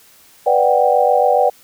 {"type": "chord", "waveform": "sine", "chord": "G major seventh", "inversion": "first", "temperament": "equal with one note detuned", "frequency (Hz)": [493.9, 587.3, 740, 787.2], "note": ["B4", "D5", "F#5", "G5"], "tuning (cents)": [0, 0, 0, 7], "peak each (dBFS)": -16, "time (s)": [0.46, 1.5], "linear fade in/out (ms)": 10, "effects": ["white hiss -48 dBFS RMS until 1.63 s"]}